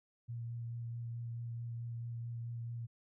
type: tone with vibrato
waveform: sine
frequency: 117.4 Hz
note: A#2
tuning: 13 cents sharp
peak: -39 dBFS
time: 0.28-2.87 s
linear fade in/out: 20 ms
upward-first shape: sine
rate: 4.6 Hz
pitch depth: 13 cents each way
effects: none